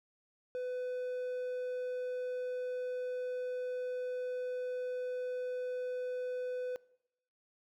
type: tone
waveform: triangle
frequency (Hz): 501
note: B4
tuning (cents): +25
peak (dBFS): -33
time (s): 0.55-6.76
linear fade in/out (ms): 0
effects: noise-tail reverb RT60 0.8 s tail -22 dB re dry